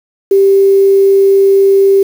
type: tone with quantisation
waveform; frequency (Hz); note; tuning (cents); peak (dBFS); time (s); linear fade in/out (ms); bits
sine; 392; G4; 0; -4; 0.31-2.03; 5; 5
effects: none